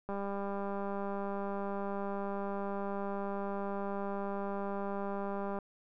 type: click train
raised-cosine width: 1 ms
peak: -25 dBFS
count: 1095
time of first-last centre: 0.09-5.587 s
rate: 199 Hz
effects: none